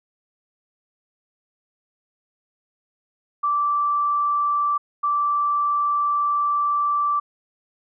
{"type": "tone bursts at uneven times", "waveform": "sine", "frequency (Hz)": 1167, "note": "D6", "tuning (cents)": -11, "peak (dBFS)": -18, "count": 2, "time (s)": [[3.43, 4.78], [5.03, 7.2]], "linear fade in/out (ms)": 10, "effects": []}